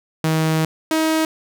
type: tone pair in turn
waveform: sawtooth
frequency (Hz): 158.8 / 317.6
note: D#3 / D#4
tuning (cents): +36 / +36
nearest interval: octave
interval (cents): 1200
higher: second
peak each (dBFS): -12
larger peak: neither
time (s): 0.24-0.65 / 0.91-1.25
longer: first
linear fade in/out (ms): 2
effects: none